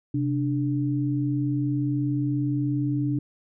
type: tone pair together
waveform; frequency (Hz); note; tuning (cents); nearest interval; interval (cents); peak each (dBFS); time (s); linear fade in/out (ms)
sine; 130.81 / 293.7; C3 / D4; 0 / 0; octave + major second; 1400; -25; 0.14-3.19; 5
effects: none